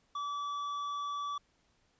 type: tone with tanh clipping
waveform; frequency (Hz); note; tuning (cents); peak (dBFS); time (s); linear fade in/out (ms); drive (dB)
sine; 1152; D6; -34; -36; 0.15-1.38; 5; 9
effects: pink hiss -72 dBFS RMS until 1.99 s + resampled to 16000 Hz